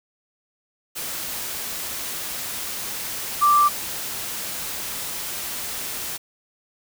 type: tone in noise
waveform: sine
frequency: 1174.7 Hz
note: D6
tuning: in tune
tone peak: -13 dBFS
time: 3.41-3.69 s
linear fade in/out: 20 ms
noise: white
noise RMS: -30 dBFS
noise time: 0.95-6.18 s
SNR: +14 dB
effects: none